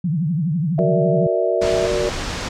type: tone with vibrato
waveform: sine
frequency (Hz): 162.7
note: E3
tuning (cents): -22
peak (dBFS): -17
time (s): 0.04-1.27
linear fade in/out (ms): 5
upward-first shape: triangle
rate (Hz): 12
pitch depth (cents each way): 260
type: tone with pitch glide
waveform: sine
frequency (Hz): 659.3 to 655.5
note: E5 to E5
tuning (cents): 0 to -10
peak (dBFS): -20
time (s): 0.78-1.87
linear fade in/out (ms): 5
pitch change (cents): -10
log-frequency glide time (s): 0.95-1.55
type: chord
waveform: sine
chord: Gb augmented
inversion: none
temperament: equal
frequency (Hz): 370 / 466.2 / 587.3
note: Gb4 / Bb4 / D5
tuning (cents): 0 / 0 / 0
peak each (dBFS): -22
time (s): 0.79-2.09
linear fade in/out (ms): 0
type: low-pass noise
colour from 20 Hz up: pink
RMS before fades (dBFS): -26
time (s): 1.61-2.49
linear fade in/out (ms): 10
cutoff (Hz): 6900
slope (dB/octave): 24
effects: none